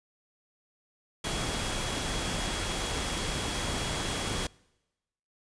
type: tone in noise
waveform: sine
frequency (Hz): 3327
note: G#7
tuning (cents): +2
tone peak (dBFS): -40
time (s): 1.24-4.47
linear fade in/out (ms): 5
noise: pink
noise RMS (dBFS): -32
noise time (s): 1.24-4.47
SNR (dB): -11
effects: noise-tail reverb RT60 1.0 s tail -25 dB re dry + resampled to 22050 Hz